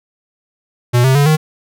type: tone with pitch steps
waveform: square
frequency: 121.8 / 132.06 / 143.18 / 155.24 Hz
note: B2 / C3 / D3 / D#3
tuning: -24 / +16 / -44 / -4 cents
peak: -9 dBFS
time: 0.93-1.37 s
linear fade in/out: 20 ms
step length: 110 ms
effects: none